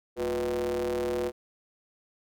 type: ring-modulated tone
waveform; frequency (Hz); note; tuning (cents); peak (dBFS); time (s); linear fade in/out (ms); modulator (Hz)
square; 67.8; C#2; -38; -25; 0.16-1.32; 50; 426
effects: none